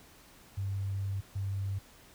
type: tone bursts at uneven times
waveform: sine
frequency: 98 Hz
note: G2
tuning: in tune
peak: -31 dBFS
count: 2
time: 0.57-1.21 / 1.35-1.79 s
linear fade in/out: 10 ms
effects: pink hiss -57 dBFS RMS until 2.14 s